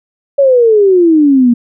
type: exponential sweep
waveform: sine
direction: down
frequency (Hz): 569 to 233.1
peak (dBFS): -4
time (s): 0.38-1.54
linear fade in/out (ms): 10
effects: none